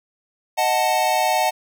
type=chord; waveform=square; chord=D# diminished; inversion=none; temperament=equal; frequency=622.3 / 740 / 880 Hz; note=D#5 / F#5 / A5; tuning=0 / 0 / 0 cents; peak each=-24 / -21 / -22 dBFS; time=0.57-1.51 s; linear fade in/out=20 ms; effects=none